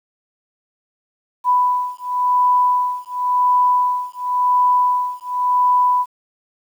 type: beating tone pair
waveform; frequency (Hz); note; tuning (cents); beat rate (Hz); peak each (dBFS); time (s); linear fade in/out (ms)
sine; 992 / 992.93; B5 / B5; +7 / +9; 0.93; -17 / -17; 1.44-6.06; 50
effects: 8-bit